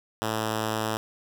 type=tone; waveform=5% pulse; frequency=109.6 Hz; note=A2; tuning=6 cents flat; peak=-15 dBFS; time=0.22-0.97 s; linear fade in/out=0 ms; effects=none